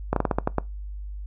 slowing click train, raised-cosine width 1 ms, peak -7 dBFS, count 8, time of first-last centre 0.13-0.583 s, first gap 33 ms, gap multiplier 1.22, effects noise-tail reverb RT60 0.2 s tail -21 dB re dry + added 50 Hz sine -32 dBFS peak until 1.26 s

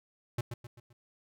square tone with echo, 119.4 Hz, A#2, 42 cents sharp, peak -30 dBFS, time 0.38-0.41 s, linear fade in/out 5 ms, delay 130 ms, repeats 4, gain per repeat -7 dB, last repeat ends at 0.93 s, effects none

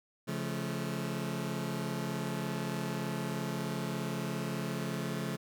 sawtooth chord, Db augmented, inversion none, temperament just, 138.59 / 173.24 / 216.5 Hz, Db3 / F3 / A3, 0 / -14 / -28 cents, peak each -34 dBFS, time 0.27-5.37 s, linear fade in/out 20 ms, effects none

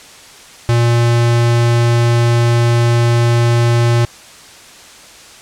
square tone, 118.3 Hz, A#2, 26 cents sharp, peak -10 dBFS, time 0.69-4.05 s, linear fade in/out 0 ms, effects white hiss -38 dBFS RMS until 5.41 s + low-pass 8000 Hz 12 dB/octave

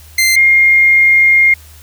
sawtooth / sine tone pair in turn, 2085 / 2126 Hz, C7 / C7, -7 / +27 cents, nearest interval unison, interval 34 cents, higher second, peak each -5 dBFS, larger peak neither, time 0.18-0.36 / 0.36-1.54 s, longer second, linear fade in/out 5 ms, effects added 77 Hz sine -37 dBFS peak until 1.82 s + white hiss -42 dBFS RMS until 1.82 s

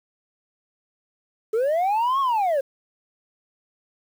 sine linear two-way sweep, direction up then down, 419.9 to 1117 to 519 Hz, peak -16 dBFS, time 1.53-2.61 s, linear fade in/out 10 ms, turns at 2.2 s, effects tanh soft clip ceiling -18 dBFS + 8-bit

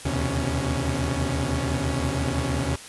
sawtooth tone cluster, 75.2 / 81.2 / 123.7 / 133.1 / 278.9 Hz, D2 / E2 / B2 / C3 / C#4, +42 / -26 / +3 / +30 / +11 cents, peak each -26 dBFS, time 0.05-2.76 s, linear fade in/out 5 ms, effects white hiss -41 dBFS RMS until 2.88 s + resampled to 24000 Hz

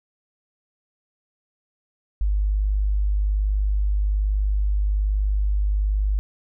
sine tone, 50.6 Hz, G#1, 44 cents flat, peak -18 dBFS, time 2.21-6.19 s, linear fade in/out 0 ms, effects none

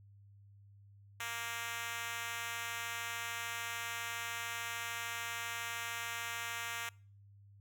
5% pulse tone with high-pass filter, 233.1 Hz, A#3, in tune, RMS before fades -41 dBFS, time 1.2-6.89 s, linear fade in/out 2 ms, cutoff 1100 Hz, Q 0.67, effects noise-tail reverb RT60 0.5 s tail -26 dB re dry + added 100 Hz sine -57 dBFS peak until 7.6 s

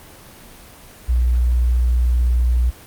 sine tone, 60.7 Hz, B1, 29 cents flat, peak -13 dBFS, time 1.08-2.71 s, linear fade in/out 20 ms, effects pink hiss -42 dBFS RMS until 2.86 s + Opus 24 kbps

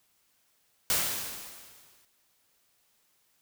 white noise with exponential decay, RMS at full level -25 dBFS, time 0.9-2.05 s, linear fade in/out 1 ms, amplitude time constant 250 ms, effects white hiss -70 dBFS RMS until 3.41 s

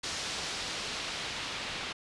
white noise with low-pass filter sweep, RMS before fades -37 dBFS, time 0.03-1.93 s, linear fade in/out 10 ms, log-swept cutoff 5400 to 3400 Hz, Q 1.1, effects resampled to 24000 Hz

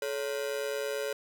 45% pulse ring-modulated tone, 493.9 Hz, B4, in tune, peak -28 dBFS, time 0.02-1.13 s, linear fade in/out 2 ms, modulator 64.5 Hz, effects none

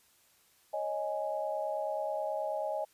sine chord, C# suspended second, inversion none, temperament just, 554.4 / 623.7 / 831.5 Hz, C#5 / D#5 / G#5, 0 / +4 / +2 cents, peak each -38 / -34 / -37 dBFS, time 0.73-2.85 s, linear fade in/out 10 ms, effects white hiss -66 dBFS RMS until 2.93 s + resampled to 32000 Hz

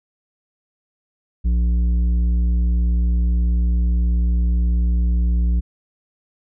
sine tone with tanh clipping, 59.2 Hz, A#1, 27 cents sharp, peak -16 dBFS, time 1.44-5.61 s, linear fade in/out 20 ms, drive 8 dB, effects none

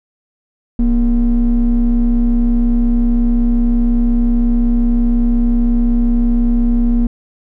triangle ring-modulated tone, 134.8 Hz, C#3, 48 cents flat, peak -3 dBFS, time 0.79-7.07 s, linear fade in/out 5 ms, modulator 102 Hz, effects tanh soft clip ceiling -5 dBFS

